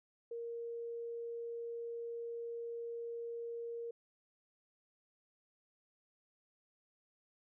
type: tone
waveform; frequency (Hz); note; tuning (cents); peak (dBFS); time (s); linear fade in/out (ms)
sine; 467.1; A#4; +3; -40; 0.31-3.91; 5
effects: none